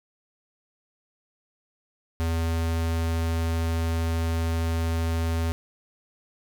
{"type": "tone", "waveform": "square", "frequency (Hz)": 82.41, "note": "E2", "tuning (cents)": 0, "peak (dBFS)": -24, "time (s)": [2.2, 5.52], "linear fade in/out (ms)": 0, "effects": []}